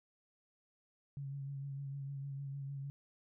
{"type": "tone with vibrato", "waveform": "sine", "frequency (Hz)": 138.7, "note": "C#3", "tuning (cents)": 1, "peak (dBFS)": -40, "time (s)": [1.17, 2.9], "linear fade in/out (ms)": 0, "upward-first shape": "sine", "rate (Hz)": 6.6, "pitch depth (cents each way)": 28, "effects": []}